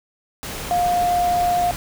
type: tone in noise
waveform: sine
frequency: 707 Hz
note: F5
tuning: 21 cents sharp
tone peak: -16 dBFS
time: 0.71-1.71 s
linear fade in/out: 0 ms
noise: pink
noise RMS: -30 dBFS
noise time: 0.43-1.76 s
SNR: +11 dB
effects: none